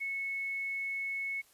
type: tone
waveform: sine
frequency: 2200 Hz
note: C#7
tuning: 14 cents flat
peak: -33 dBFS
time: 0-1.42 s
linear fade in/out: 20 ms
effects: white hiss -64 dBFS RMS until 1.53 s + resampled to 32000 Hz